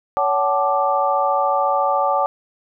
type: tone cluster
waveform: sine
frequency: 563 / 756 / 870 / 1178 Hz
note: C#5 / F#5 / A5 / D6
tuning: +27 / +37 / -20 / +5 cents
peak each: -21 dBFS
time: 0.17-2.26 s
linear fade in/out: 0 ms
effects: none